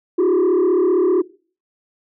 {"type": "tone with frequency modulation", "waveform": "sine", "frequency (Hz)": 364.5, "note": "F#4", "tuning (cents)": -26, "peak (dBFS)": -10, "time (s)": [0.18, 1.22], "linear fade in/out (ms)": 10, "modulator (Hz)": 35.4, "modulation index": 1, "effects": ["noise-tail reverb RT60 0.4 s tail -22 dB re dry", "tanh soft clip ceiling -12 dBFS"]}